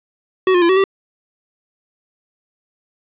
square tone with pitch steps, 374.9 / 354.8 / 339.9 / 378.2 / 388.8 Hz, F#4 / F4 / F4 / F#4 / G4, +23 / +27 / -47 / +38 / -14 cents, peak -11 dBFS, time 0.47-0.84 s, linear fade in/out 2 ms, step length 74 ms, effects resampled to 8000 Hz + 7-bit

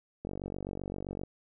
click train, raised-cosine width 2 ms, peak -24 dBFS, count 48, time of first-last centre 0.25-1.235 s, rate 47.7 Hz, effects none

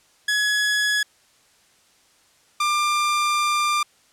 sawtooth tone pair in turn, 1686 / 1192.2 Hz, G#6 / D6, +26 / +26 cents, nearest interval tritone, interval 600 cents, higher first, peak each -15 dBFS, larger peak neither, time 0.28-1.03 / 2.6-3.83 s, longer second, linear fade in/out 5 ms, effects white hiss -58 dBFS RMS until 4.12 s + low-pass 9000 Hz 12 dB/octave

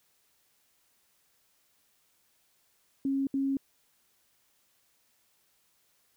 sine tone bursts at uneven times, 272.6 Hz, C#4, 29 cents flat, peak -26 dBFS, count 2, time 3.05-3.27 / 3.34-3.57 s, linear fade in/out 2 ms, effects white hiss -70 dBFS RMS until 6.16 s

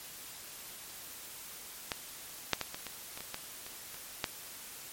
clicks, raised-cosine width 0.2 ms, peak -14 / -8 / -15 / -21 / -22 / -24 / -23 / -19 / -26 / -27 / -12 dBFS, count 11, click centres 1.918 / 2.533 / 2.613 / 2.745 / 2.867 / 3.175 / 3.206 / 3.344 / 3.665 / 3.944 / 4.242 s, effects white hiss -47 dBFS RMS until 4.92 s + MP3 64 kbps

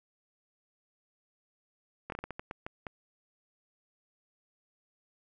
slowing click train, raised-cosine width 0.5 ms, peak -23 dBFS, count 10, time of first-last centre 2.1-2.868 s, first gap 22 ms, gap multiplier 1.32, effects none

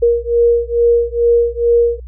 sine beating tone pair, 470.4 / 472.7 Hz, A#4 / A#4, +16 / +24 cents, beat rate 2.3 Hz, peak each -13 dBFS, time 0.02-2 s, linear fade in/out 10 ms, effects added 60 Hz sine -28 dBFS peak until 2.07 s

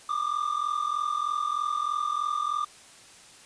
triangle tone pair together, 1174.7 / 1217.9 Hz, D6 / D#6, 0 / -37 cents, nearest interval minor second, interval 63 cents, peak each -27 dBFS, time 0.09-2.65 s, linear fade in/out 5 ms, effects white hiss -51 dBFS RMS until 3.45 s + resampled to 22050 Hz

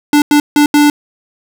square tone bursts at uneven times, 293.7 Hz, D4, in tune, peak -6 dBFS, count 4, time 0.13-0.22 / 0.31-0.4 / 0.56-0.66 / 0.74-0.9 s, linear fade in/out 2 ms, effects none

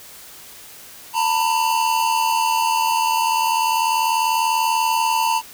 square tone pair together, 901.7 / 982 Hz, A5 / B5, +42 / -10 cents, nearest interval minor second, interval 148 cents, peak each -19 / -22 dBFS, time 1.13-5.42 s, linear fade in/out 50 ms, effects white hiss -41 dBFS RMS until 5.53 s

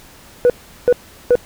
sine tone bursts, 489.6 Hz, B4, 15 cents flat, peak -5 dBFS, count 3, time 0.45-1.354 s, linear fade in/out 0 ms, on 48 ms, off 380 ms, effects tanh soft clip ceiling -6 dBFS + pink hiss -43 dBFS RMS until 1.45 s

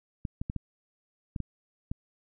clicks, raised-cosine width 5 ms, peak -20 dBFS, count 7, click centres 0.252 / 0.415 / 0.499 / 0.563 / 1.362 / 1.403 / 1.915 s, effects none

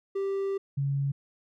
triangle / sine tone pair in turn, 392 / 139.28 Hz, G4 / C#3, 0 / +9 cents, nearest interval octave + tritone, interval 1791 cents, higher first, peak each -25 dBFS, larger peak neither, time 0.15-0.58 / 0.77-1.12 s, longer first, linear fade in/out 10 ms, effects none

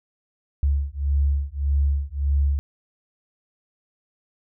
sine beating tone pair, 69.7 / 71.4 Hz, C#2 / D2, +10 / -48 cents, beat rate 1.7 Hz, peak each -22 dBFS, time 0.63-2.59 s, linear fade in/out 0 ms, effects none

